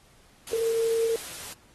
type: tone in noise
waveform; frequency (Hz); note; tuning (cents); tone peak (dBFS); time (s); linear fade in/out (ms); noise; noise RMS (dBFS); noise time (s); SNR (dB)
sine; 455.2; A#4; -41; -22; 0.53-1.16; 2; white; -39; 0.47-1.53; +14
effects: pink hiss -59 dBFS RMS until 1.74 s + AAC 32 kbps